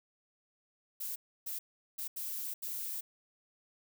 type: noise bursts at uneven times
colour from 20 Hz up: violet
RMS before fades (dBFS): -39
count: 5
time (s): 1-1.16 / 1.46-1.59 / 1.98-2.08 / 2.16-2.54 / 2.62-3.01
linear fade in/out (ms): 10
effects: none